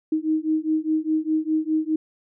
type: beating tone pair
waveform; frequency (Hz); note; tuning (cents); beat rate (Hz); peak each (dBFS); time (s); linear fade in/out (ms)
sine; 311.1 / 316; D#4 / D#4; 0 / +27; 4.9; -23; 0.12-1.96; 5
effects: none